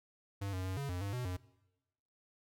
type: tone with pitch steps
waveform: square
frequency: 99.2 / 92.7 / 93.9 / 140 / 89.4 / 99.8 / 124.4 / 90.7 Hz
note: G2 / F#2 / F#2 / C#3 / F2 / G2 / B2 / F#2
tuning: +21 / +4 / +26 / +18 / +41 / +32 / +13 / -34 cents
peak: -37 dBFS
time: 0.41-1.37 s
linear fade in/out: 10 ms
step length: 120 ms
effects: noise-tail reverb RT60 1.0 s tail -21 dB re dry